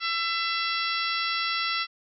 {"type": "harmonic tone with a mistuned harmonic", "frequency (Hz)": 670, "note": "E5", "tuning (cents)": 28, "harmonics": [2, 3, 4, 5, 6, 7, 8], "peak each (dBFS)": [-30, -32, -33, -34, -35, -35, -36], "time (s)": [0, 1.87], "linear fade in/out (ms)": 50, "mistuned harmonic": 7, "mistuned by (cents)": -24, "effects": []}